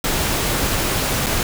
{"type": "noise with dropouts", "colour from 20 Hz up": "pink", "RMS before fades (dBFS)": -20, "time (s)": [0.04, 1.43], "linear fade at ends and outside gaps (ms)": 2, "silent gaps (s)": [1.262, 1.266], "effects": []}